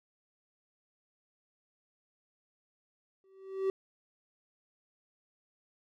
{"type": "tone with exponential growth", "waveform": "triangle", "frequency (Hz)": 384.6, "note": "G4", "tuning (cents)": -33, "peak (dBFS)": -23, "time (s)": [3.24, 3.7], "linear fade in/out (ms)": 1, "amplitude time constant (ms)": 100, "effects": []}